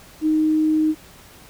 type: tone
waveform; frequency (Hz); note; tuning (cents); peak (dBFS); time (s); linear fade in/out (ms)
sine; 311.1; D#4; 0; -15; 0.21-0.95; 50
effects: pink hiss -46 dBFS RMS until 1.49 s